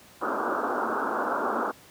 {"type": "band-pass noise", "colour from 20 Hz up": "white", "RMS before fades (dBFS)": -28, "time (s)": [0.21, 1.72], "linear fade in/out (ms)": 20, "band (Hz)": [210, 1500], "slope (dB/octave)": 96, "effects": ["pink hiss -52 dBFS RMS until 1.9 s", "high-pass 100 Hz 12 dB/octave"]}